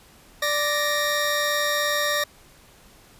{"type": "tone pair together", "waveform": "20% pulse", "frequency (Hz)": [587.3, 1864.6], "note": ["D5", "A#6"], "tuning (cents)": [0, 0], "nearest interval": "octave + minor sixth", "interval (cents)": 2000, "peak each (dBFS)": -19, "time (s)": [0.42, 2.24], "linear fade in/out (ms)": 5, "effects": ["pink hiss -52 dBFS RMS until 3.19 s", "resampled to 32000 Hz"]}